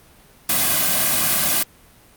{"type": "noise with comb filter", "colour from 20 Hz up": "white", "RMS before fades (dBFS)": -18, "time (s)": [0.49, 1.63], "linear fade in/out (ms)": 5, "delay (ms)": 2.2, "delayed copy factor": -1, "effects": ["pink hiss -50 dBFS RMS until 2.16 s", "Opus 32 kbps"]}